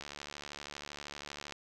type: click train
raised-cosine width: 0.2 ms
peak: -25 dBFS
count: 111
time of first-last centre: 0.01-1.523 s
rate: 72.7 Hz
effects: none